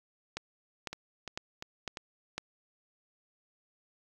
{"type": "two click trains", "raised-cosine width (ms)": 0.2, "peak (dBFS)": [-18, -22], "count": [5, 4], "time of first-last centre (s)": [[0.37, 2.38], [0.93, 1.972]], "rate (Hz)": [1.99, 2.88], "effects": ["9-bit"]}